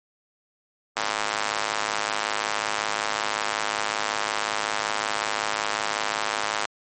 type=tone with high-pass filter; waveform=square; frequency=52.7 Hz; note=G#1; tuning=26 cents sharp; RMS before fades=-27 dBFS; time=0.96-6.66 s; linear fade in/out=5 ms; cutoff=950 Hz; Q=1; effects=MP3 32 kbps

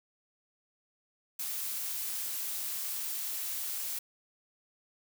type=noise; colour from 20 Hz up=blue; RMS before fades=-36 dBFS; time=1.39-3.99 s; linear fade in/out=5 ms; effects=none

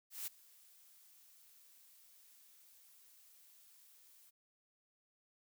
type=noise with ADSR envelope; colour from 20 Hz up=blue; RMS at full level=-41 dBFS; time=0.1-4.31 s; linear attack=170 ms; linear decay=13 ms; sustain=-23 dB; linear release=21 ms; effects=none

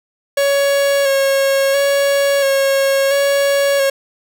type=tone with vibrato; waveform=45% pulse; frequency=553 Hz; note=C#5; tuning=4 cents flat; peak=-12 dBFS; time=0.37-3.9 s; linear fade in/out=5 ms; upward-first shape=square; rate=0.73 Hz; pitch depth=21 cents each way; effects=none

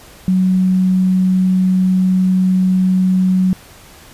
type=tone; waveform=sine; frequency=185.7 Hz; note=F#3; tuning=7 cents sharp; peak=-10 dBFS; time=0.28-3.53 s; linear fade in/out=0 ms; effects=pink hiss -41 dBFS RMS until 4.13 s + resampled to 32000 Hz

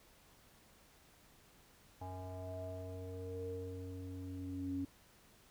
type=tone with low-pass filter sweep; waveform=square; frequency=92.4 Hz; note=F#2; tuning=2 cents flat; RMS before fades=-44 dBFS; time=2.01-4.85 s; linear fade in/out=5 ms; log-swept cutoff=820 to 270 Hz; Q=8.4; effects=pink hiss -65 dBFS RMS until 5.5 s

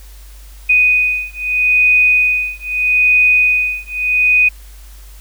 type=beating tone pair; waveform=sine; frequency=2489 / 2489.79 Hz; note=D#7 / D#7; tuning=0 / +1 cents; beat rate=0.79 Hz; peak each=-13 dBFS; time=0.69-4.49 s; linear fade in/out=10 ms; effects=added 50 Hz sine -34 dBFS peak until 5.2 s + white hiss -45 dBFS RMS until 5.2 s

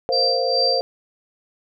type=chord; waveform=sine; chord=Bb suspended second; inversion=none; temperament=just; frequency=466.2 / 524.4 / 699.2 Hz; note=Bb4 / C5 / F5; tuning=0 / +4 / +2 cents; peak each=-25 / -21 / -25 dBFS; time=0.09-0.81 s; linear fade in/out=0 ms
type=tone with tremolo; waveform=sine; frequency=4700 Hz; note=D8; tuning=1 cent sharp; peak=-17 dBFS; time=0.12-0.81 s; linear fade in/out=10 ms; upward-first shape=sine; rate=2.4 Hz; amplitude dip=70%
effects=none

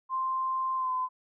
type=tone with pitch glide; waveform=sine; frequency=1046.5 to 1021.4 Hz; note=C6 to C6; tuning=0 to -42 cents; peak=-27 dBFS; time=0.09-1.09 s; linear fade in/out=50 ms; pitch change=-42 cents; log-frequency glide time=0.76-0.92 s; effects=none

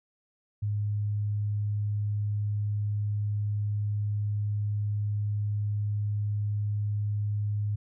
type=tone; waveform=sine; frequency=103.9 Hz; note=G#2; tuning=1 cent sharp; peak=-26 dBFS; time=0.62-7.76 s; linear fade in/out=10 ms; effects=none

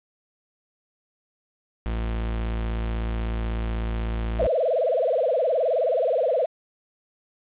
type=tone; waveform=40% pulse; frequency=56.2 Hz; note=A1; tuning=37 cents sharp; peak=-24 dBFS; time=1.86-4.47 s; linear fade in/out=0 ms
type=tone with vibrato; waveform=sine; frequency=573 Hz; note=D5; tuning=43 cents flat; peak=-19 dBFS; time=4.39-6.46 s; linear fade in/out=10 ms; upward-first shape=sine; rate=19 Hz; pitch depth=280 cents each way
effects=resampled to 8000 Hz + 8-bit

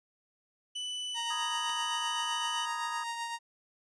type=tone; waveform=40% pulse; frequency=2986 Hz; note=F#7; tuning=15 cents sharp; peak=-34 dBFS; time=0.75-2.66 s; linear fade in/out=10 ms
type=tone with tremolo; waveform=sawtooth; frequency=932.3 Hz; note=A#5; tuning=in tune; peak=-29 dBFS; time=1.14-3.39 s; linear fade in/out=50 ms; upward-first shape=triangle; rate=7.8 Hz; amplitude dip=45%
type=chord; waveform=triangle; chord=G# minor; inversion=first; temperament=equal; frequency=987.8 / 1244.5 / 1661.2 Hz; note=B5 / D#6 / G#6; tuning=0 / 0 / 0 cents; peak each=-40 / -36 / -42 dBFS; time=1.3-3.04 s; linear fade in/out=10 ms
type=clicks; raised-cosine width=0.2 ms; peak=-33 / -33 dBFS; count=2; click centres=1.694 / 1.698 s
effects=resampled to 22050 Hz

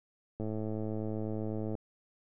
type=click train; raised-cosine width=2 ms; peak=-24 dBFS; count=147; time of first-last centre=0.4-1.752 s; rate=108 Hz; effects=none

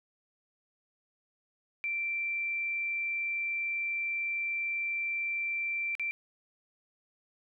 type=tone with dropouts; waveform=sine; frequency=2349 Hz; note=D7; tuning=in tune; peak=-30 dBFS; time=1.84-6.11 s; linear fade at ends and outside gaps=0 ms; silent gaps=5.952-5.996 s; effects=none

